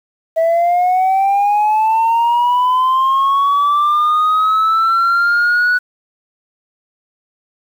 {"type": "linear sweep", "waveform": "sine", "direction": "up", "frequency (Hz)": [648, 1480], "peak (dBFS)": -8, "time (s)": [0.36, 5.79], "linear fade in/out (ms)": 20, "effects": ["tanh soft clip ceiling -9 dBFS", "7-bit"]}